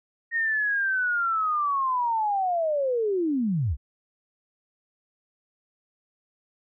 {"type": "linear sweep", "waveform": "sine", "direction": "down", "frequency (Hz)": [1864.7, 55], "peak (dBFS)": -22, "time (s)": [0.31, 3.77], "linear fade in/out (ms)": 50, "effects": []}